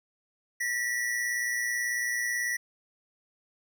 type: tone pair together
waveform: square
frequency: 1827 / 1945.2 Hz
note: A#6 / B6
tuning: -35 / -27 cents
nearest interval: minor second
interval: 108 cents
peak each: -37 / -29 dBFS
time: 0.6-2.57 s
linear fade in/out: 10 ms
effects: none